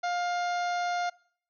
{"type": "harmonic tone", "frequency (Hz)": 706, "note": "F5", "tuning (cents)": 19, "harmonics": [1, 2, 3, 4, 5, 6, 7, 8, 9], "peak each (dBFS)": [-28, -35, -41, -51, -46, -45, -52, -51, -51], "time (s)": [0.03, 1.1], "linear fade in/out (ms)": 10, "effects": ["noise-tail reverb RT60 0.6 s tail -24 dB re dry"]}